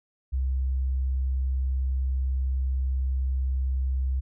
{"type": "tone", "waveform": "sine", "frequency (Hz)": 65.41, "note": "C2", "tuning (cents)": 0, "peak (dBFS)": -23, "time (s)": [0.32, 4.21], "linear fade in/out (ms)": 20, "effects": []}